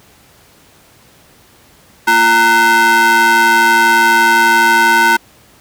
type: ring-modulated tone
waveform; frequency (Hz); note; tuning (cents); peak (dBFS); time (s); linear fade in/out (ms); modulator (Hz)
square; 288.5; D4; -31; -5; 2.07-5.17; 10; 1210
effects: pink hiss -46 dBFS RMS until 5.6 s + high-pass 60 Hz 12 dB/octave